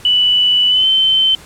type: tone with pitch glide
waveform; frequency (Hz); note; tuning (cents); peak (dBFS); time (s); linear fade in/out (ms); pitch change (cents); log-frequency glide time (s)
sine; 2968 to 3082; F#7 to G7; +5 to -30; -9; 0.05-1.35; 2; +65; 0.68-0.87
effects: pink hiss -39 dBFS RMS until 1.45 s + low-pass 12000 Hz 12 dB/octave